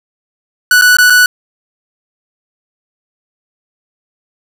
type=tone with dropouts; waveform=45% pulse; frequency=1480 Hz; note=F#6; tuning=in tune; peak=-4 dBFS; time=0.71-1.26 s; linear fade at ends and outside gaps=2 ms; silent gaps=0.813-0.82 / 0.969-0.985 / 1.1-1.103 s; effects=none